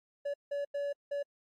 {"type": "tone bursts at uneven times", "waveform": "triangle", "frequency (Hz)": 570, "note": "C#5", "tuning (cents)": 48, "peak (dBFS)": -30, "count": 4, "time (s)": [[0.25, 0.34], [0.51, 0.65], [0.74, 0.93], [1.11, 1.23]], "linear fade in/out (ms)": 10, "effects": ["AAC 48 kbps"]}